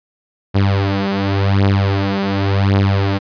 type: beating tone pair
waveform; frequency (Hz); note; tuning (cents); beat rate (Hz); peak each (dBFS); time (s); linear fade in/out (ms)
sawtooth; 98 / 98.9; G2 / G2; 0 / +16; 0.9; -12; 0.54-3.19; 20
effects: resampled to 11025 Hz